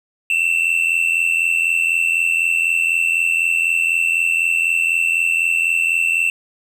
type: tone pair together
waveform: triangle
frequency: 2637 / 2721 Hz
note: E7 / F7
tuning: 0 / -46 cents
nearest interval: minor second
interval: 54 cents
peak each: -16 dBFS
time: 0.3-6.3 s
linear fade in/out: 2 ms
effects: none